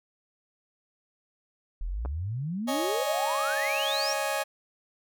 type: exponential sweep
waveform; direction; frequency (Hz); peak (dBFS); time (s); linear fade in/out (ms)
sine; up; 37 to 5800; -29; 1.81-4.13; 0
type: clicks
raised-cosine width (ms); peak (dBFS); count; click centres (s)
1; -25; 2; 2.051 / 2.058
type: chord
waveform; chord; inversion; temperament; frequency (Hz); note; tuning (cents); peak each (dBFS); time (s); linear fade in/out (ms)
sawtooth; C# suspended second; none; just; 554.4 / 623.7 / 831.5; C#5 / D#5 / G#5; 0 / +4 / +2; -28; 2.67-4.44; 20
effects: none